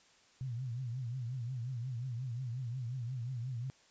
sine tone with vibrato, 123.47 Hz, B2, in tune, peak -36 dBFS, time 0.41-3.7 s, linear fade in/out 0 ms, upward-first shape triangle, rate 5.6 Hz, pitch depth 160 cents each way, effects white hiss -65 dBFS RMS until 3.9 s + resampled to 16000 Hz

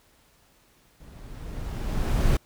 brown noise with level ramp, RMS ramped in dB -46 to -19 dBFS, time 1-2.37 s, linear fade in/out 5 ms, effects pink hiss -61 dBFS RMS until 2.45 s

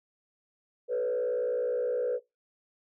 sine tone with frequency modulation, 493.9 Hz, B4, in tune, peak -25 dBFS, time 0.88-2.2 s, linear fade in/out 50 ms, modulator 59.3 Hz, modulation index 0.82, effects noise-tail reverb RT60 0.2 s tail -22 dB re dry + tanh soft clip ceiling -23 dBFS

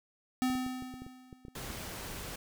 square tone with exponential decay, 255.4 Hz, C4, 42 cents flat, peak -27 dBFS, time 0.42-1.62 s, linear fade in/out 0 ms, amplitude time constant 260 ms
clicks, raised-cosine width 3 ms, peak -33 dBFS, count 11, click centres 0.501 / 0.553 / 0.664 / 0.823 / 0.94 / 1.02 / 1.065 / 1.328 / 1.451 / 1.483 / 1.702 s
pink noise, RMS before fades -42 dBFS, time 1.55-2.36 s, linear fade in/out 5 ms
effects none

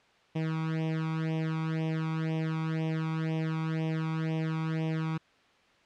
sawtooth tone with flanger, 159.7 Hz, D#3, 45 cents sharp, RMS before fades -31 dBFS, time 0.35-5.18 s, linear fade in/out 10 ms, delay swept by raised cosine 0.34 to 0.87 ms, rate 2 Hz, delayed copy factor +1, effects white hiss -62 dBFS RMS until 5.85 s + low-pass 3000 Hz 12 dB/octave

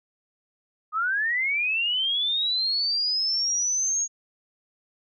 sine linear sweep, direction up, 1222 to 6645 Hz, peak -22 dBFS, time 0.92-4.08 s, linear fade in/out 50 ms, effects none

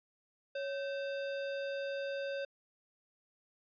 sine tone with sample-and-hold, 554.4 Hz, C#5, in tune, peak -35 dBFS, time 0.55-2.45 s, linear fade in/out 5 ms, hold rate 2100 Hz, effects resampled to 11025 Hz

